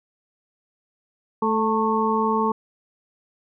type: harmonic tone with a mistuned harmonic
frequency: 219.2 Hz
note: A3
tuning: 6 cents flat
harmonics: 1 / 2 / 4 / 5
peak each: -24 / -24 / -24 / -24 dBFS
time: 1.42-2.52 s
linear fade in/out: 5 ms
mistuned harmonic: 4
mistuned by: +33 cents
effects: none